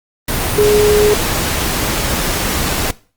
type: tone in noise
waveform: sine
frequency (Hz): 418.8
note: G#4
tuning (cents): +15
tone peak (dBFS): -8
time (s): 0.58-1.14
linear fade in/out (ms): 5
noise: pink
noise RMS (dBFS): -17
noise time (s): 0.28-2.91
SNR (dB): +6
effects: noise-tail reverb RT60 0.4 s tail -21 dB re dry + Opus 32 kbps